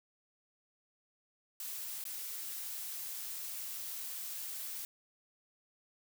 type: noise with dropouts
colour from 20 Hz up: blue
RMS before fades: -42 dBFS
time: 1.6-4.85 s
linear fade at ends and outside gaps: 1 ms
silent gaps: 2.04-2.052 s
effects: none